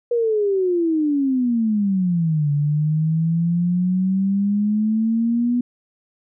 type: exponential two-way sweep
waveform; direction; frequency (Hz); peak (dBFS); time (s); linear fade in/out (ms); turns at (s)
sine; down then up; 483.7 to 143.8 to 245.9; -16; 0.11-5.61; 5; 2.51
effects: none